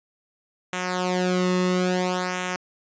sawtooth tone with flanger, 182 Hz, F#3, 28 cents flat, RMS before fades -24 dBFS, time 0.73-2.56 s, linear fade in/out 0 ms, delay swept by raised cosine 0.21 to 1.31 ms, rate 0.59 Hz, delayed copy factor -0.8, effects resampled to 16000 Hz

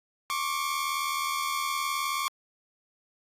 sawtooth tone pair together, 1086.8 / 1166 Hz, C#6 / D6, -35 / -13 cents, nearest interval minor second, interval 122 cents, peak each -27 dBFS, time 0.3-2.28 s, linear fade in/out 0 ms, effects AAC 48 kbps

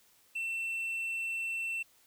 triangle tone, 2690 Hz, E7, 34 cents sharp, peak -31 dBFS, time 0.35-1.83 s, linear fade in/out 10 ms, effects white hiss -65 dBFS RMS until 2.06 s

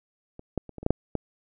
clicks, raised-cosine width 2 ms, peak -28 / -13 / -28 / -25 / -25 / -9 / -6 / -13 dBFS, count 8, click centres 0.394 / 0.577 / 0.693 / 0.783 / 0.83 / 0.864 / 0.906 / 1.153 s, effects none

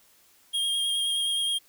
square tone with vibrato, 3239 Hz, G#7, 44 cents flat, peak -25 dBFS, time 0.53-1.59 s, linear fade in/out 20 ms, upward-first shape triangle, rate 9.5 Hz, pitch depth 24 cents each way, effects white hiss -60 dBFS RMS until 1.68 s

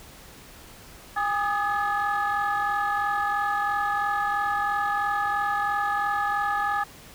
sine tone cluster, 816 / 1214 / 1257 / 1705 Hz, G#5 / D#6 / D#6 / G#6, -31 / -43 / +17 / +45 cents, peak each -25 / -30 / -28 / -28 dBFS, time 1.16-6.84 s, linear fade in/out 10 ms, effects tanh soft clip ceiling -17 dBFS + pink hiss -47 dBFS RMS until 7.14 s

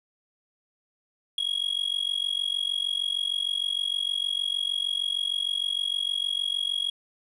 triangle tone with amplitude modulation, 3300 Hz, G#7, 12 cents flat, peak -20 dBFS, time 1.38-6.9 s, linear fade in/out 2 ms, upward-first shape sine, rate 46.5 Hz, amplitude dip 95%, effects resampled to 24000 Hz + 10-bit

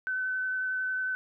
sine tone with vibrato, 1517 Hz, F#6, 43 cents sharp, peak -28 dBFS, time 0.07-1.15 s, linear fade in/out 0 ms, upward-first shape sine, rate 11 Hz, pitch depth 9 cents each way, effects none

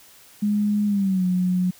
sine tone with pitch glide, 207.7 to 181.86 Hz, G#3 to F#3, 0 to -30 cents, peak -18 dBFS, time 0.42-1.71 s, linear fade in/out 10 ms, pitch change -230 cents, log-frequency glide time 0.86-1.25 s, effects white hiss -50 dBFS RMS until 1.79 s

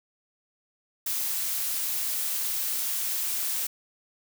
blue noise, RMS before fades -29 dBFS, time 1.06-3.67 s, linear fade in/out 5 ms, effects none

